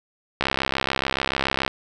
click train, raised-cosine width 0.3 ms, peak -5 dBFS, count 86, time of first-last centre 0.41-1.679 s, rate 67 Hz, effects none

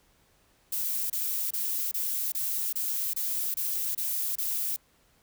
violet noise bursts, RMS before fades -30 dBFS, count 10, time 0.72-4.763 s, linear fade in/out 5 ms, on 380 ms, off 27 ms, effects pink hiss -65 dBFS RMS until 5.22 s

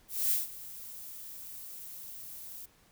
violet noise with ADSR envelope, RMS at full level -27 dBFS, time 0.08-2.66 s, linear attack 230 ms, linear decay 160 ms, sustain -18 dB, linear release 10 ms, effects pink hiss -64 dBFS RMS until 2.91 s

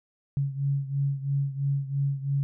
sine beating tone pair, 138.5 / 141.5 Hz, C#3 / C#3, -1 / +36 cents, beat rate 3 Hz, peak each -26 / -30 dBFS, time 0.37-2.43 s, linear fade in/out 0 ms, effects none

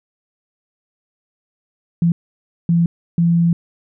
sine tone bursts at uneven times, 169.5 Hz, E3, 49 cents sharp, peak -11 dBFS, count 3, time 2.02-2.12 / 2.69-2.86 / 3.18-3.53 s, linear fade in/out 2 ms, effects none

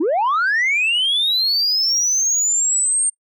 sine linear sweep, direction up, 277.2 to 8740 Hz, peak -13 dBFS, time 0-3.1 s, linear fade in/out 10 ms, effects noise-tail reverb RT60 0.1 s tail -26 dB re dry + tanh soft clip ceiling -13 dBFS

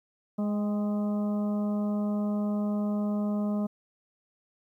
harmonic tone with a mistuned harmonic, 207.7 Hz, G#3, in tune, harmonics 1 / 2 / 3 / 4 / 5 / 6, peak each -26 / -41 / -37 / -47 / -47 / -48 dBFS, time 0.38-3.67 s, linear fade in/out 10 ms, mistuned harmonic 4, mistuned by -35 cents, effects 11-bit

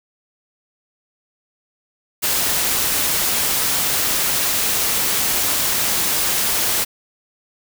white noise, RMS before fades -19 dBFS, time 2.22-6.85 s, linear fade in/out 20 ms, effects none

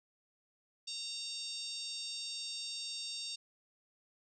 harmonic tone, 922 Hz, A#5, 19 cents flat, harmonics 3 / 4 / 5 / 6 / 7 / 8 / 9, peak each -51 / -44 / -44 / -46 / -54 / -53 / -51 dBFS, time 0.87-3.36 s, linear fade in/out 10 ms, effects none

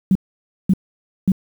sine tone bursts, 189.5 Hz, F#3, 42 cents sharp, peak -10 dBFS, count 3, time 0.11-1.319 s, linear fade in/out 2 ms, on 43 ms, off 540 ms, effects 7-bit

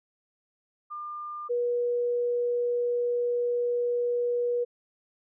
sine tone pair in turn, 1200 / 483 Hz, D6 / B4, +37 / -39 cents, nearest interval octave + major third, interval 1576 cents, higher first, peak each -34 / -24 dBFS, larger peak second, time 0.9-1.49 / 1.49-4.65 s, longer second, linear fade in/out 20 ms, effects none

